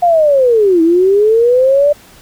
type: linear two-way sweep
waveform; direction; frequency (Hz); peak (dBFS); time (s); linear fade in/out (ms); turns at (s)
sine; down then up; 717 to 320.6 to 593; -6; 0.02-1.93; 10; 0.82
effects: pink hiss -41 dBFS RMS until 2.21 s